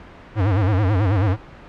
square tone with vibrato, 99.1 Hz, G2, 19 cents sharp, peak -16 dBFS, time 0.35-1.37 s, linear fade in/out 50 ms, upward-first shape sine, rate 9.2 Hz, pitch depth 170 cents each way, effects pink hiss -41 dBFS RMS until 1.68 s + low-pass 2000 Hz 12 dB/octave

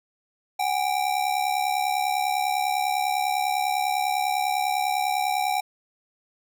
square ring-modulated tone, 780 Hz, G5, 9 cents flat, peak -20 dBFS, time 0.59-5.61 s, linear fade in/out 10 ms, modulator 35 Hz, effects none

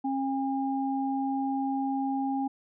sine tone pair together, 270 / 809.1 Hz, C#4 / G#5, -45 / -45 cents, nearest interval octave + perfect fifth, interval 1900 cents, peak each -28 / -31 dBFS, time 0.04-2.48 s, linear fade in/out 10 ms, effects none

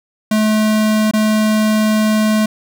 square tone with dropouts, 215.5 Hz, A3, 36 cents flat, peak -12 dBFS, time 0.31-2.46 s, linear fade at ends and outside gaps 5 ms, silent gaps 1.112-1.135 s, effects none

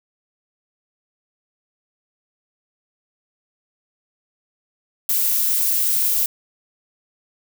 violet noise, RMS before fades -19 dBFS, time 5.09-6.26 s, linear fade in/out 2 ms, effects none

